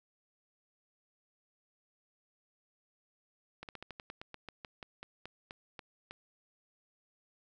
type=slowing click train; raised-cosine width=0.3 ms; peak=-28 dBFS; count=17; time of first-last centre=3.63-6.11 s; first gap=58 ms; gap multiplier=1.12; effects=none